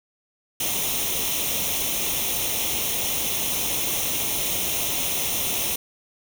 white noise with comb filter, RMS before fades -25 dBFS, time 0.6-5.76 s, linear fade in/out 5 ms, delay 0.32 ms, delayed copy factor +0.7, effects none

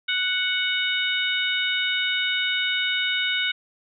harmonic tone, 740 Hz, F#5, in tune, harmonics 2 / 3 / 4 / 5, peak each -27 / -27 / -27 / -27 dBFS, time 0.08-3.52 s, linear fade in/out 10 ms, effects none

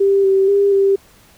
sine tone with pitch steps, 394.4 / 386.7 / 400.3 / 392.9 Hz, G4 / G4 / G4 / G4, +11 / -24 / +36 / +4 cents, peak -10 dBFS, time 0-0.96 s, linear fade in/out 10 ms, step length 240 ms, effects pink hiss -49 dBFS RMS until 1.37 s

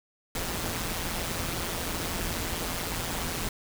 pink noise with amplitude modulation, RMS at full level -29 dBFS, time 0.35-3.49 s, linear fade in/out 2 ms, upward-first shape sine, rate 171 Hz, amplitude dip 65%, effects none

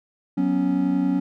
triangle chord, F# suspended fourth, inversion none, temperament equal, 185 / 246.9 / 277.2 Hz, F#3 / B3 / C#4, 0 / 0 / 0 cents, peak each -22 / -24 / -19 dBFS, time 0.37-1.2 s, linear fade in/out 10 ms, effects none

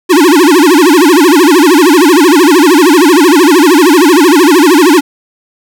square tone with vibrato, 324.1 Hz, E4, 29 cents flat, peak -3 dBFS, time 0.09-5.01 s, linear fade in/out 20 ms, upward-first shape sine, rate 13 Hz, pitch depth 260 cents each way, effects none

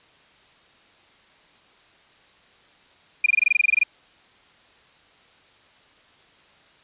sine tone bursts, 2418 Hz, D7, 50 cents sharp, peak -13 dBFS, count 14, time 3.24-3.834 s, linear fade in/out 5 ms, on 22 ms, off 22 ms, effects white hiss -55 dBFS RMS until 6.83 s + resampled to 8000 Hz

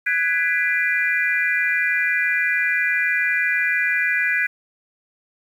sine chord, G# half-diminished seventh, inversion third, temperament just, 1495.1 / 1661.2 / 1993.5 / 2392 Hz, F#6 / G#6 / B6 / D7, +18 / 0 / +16 / +31 cents, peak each -25 / -22 / -22 / -24 dBFS, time 0.06-4.47 s, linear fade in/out 10 ms, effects 8-bit

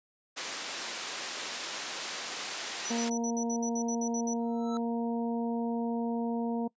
white band-pass noise, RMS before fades -38 dBFS, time 0.36-3.1 s, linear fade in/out 20 ms, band 300 to 6300 Hz, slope 12 dB/octave
sine tone bursts, 5920 Hz, F#8, in tune, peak -35 dBFS, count 12, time 2.85-4.338 s, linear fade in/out 5 ms, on 69 ms, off 60 ms
harmonic tone, 233.1 Hz, A#3, in tune, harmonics 1 / 2 / 3 / 4, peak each -30 / -36 / -40 / -42 dBFS, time 2.9-6.68 s, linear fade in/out 10 ms
square tone with exponential growth, 1318.5 Hz, E6, in tune, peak -37 dBFS, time 4.39-4.77 s, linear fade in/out 0 ms, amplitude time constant 82 ms
effects noise-tail reverb RT60 0.1 s tail -23 dB re dry + resampled to 16000 Hz

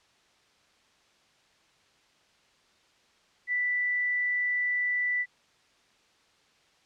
sine tone, 1975.5 Hz, B6, in tune, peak -25 dBFS, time 3.47-5.26 s, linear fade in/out 50 ms, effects white hiss -64 dBFS RMS until 6.85 s + low-pass 5000 Hz 12 dB/octave

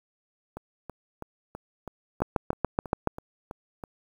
two click trains, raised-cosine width 1 ms, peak -23 / -9 dBFS, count 11 / 7, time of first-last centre 0.57-3.838 / 2.22-3.073 s, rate 3.06 / 7.03 Hz, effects 8-bit

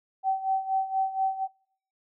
sine tone with tremolo, 768 Hz, G5, 36 cents flat, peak -21 dBFS, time 0.23-1.48 s, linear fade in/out 50 ms, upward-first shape sine, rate 4.2 Hz, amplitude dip 75%, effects noise-tail reverb RT60 0.6 s tail -25 dB re dry

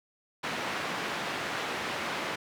white band-pass noise, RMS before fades -34 dBFS, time 0.43-2.36 s, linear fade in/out 10 ms, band 150 to 2200 Hz, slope 12 dB/octave, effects none

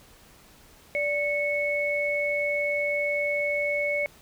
sine tone pair together, 584.3 / 2206 Hz, D5 / C#7, -9 / -9 cents, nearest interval octave + major seventh, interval 2300 cents, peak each -27 / -26 dBFS, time 0.95-4.06 s, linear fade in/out 0 ms, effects pink hiss -54 dBFS RMS until 4.21 s

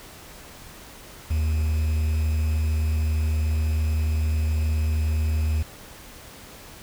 triangle tone with quantisation, 77.78 Hz, D#2, in tune, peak -18 dBFS, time 1.3-5.63 s, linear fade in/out 10 ms, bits 7, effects pink hiss -44 dBFS RMS until 6.82 s

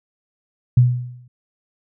sine tone with exponential decay, 123.47 Hz, B2, in tune, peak -6 dBFS, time 0.77-1.28 s, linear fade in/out 5 ms, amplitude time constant 110 ms, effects none

